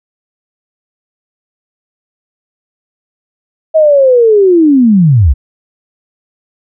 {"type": "linear sweep", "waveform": "sine", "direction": "down", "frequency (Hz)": [644, 56.1], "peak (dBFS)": -3, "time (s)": [3.74, 5.34], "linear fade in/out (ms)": 20, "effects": []}